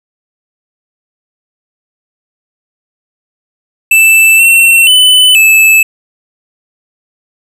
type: tone with pitch steps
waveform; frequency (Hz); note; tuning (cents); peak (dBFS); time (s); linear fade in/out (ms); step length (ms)
square; 2646 / 2709 / 3009 / 2616; E7 / E7 / F#7 / E7; +6 / +47 / +28 / -14; -3; 3.91-5.83; 5; 480
effects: none